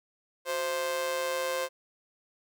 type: tone with amplitude modulation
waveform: sawtooth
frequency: 523.3 Hz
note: C5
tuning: in tune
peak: -22 dBFS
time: 0.45-1.69 s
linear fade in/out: 50 ms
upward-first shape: sine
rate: 155 Hz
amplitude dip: 65%
effects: none